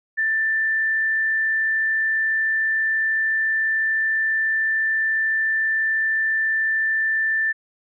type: tone with frequency modulation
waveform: sine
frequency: 1773 Hz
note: A6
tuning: 13 cents sharp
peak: -18 dBFS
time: 0.17-7.53 s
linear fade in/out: 20 ms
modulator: 41.4 Hz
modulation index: 0.21
effects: none